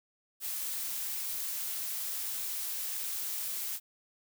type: noise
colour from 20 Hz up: blue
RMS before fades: -36 dBFS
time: 0.4-3.8 s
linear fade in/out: 50 ms
effects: none